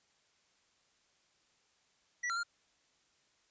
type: tone with pitch steps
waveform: square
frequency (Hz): 1949 / 1368 / 1401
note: B6 / F6 / F6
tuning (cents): -23 / -36 / +5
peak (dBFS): -34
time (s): 2.23-2.434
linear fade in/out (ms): 10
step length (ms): 68
effects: white hiss -72 dBFS RMS until 3.5 s + resampled to 16000 Hz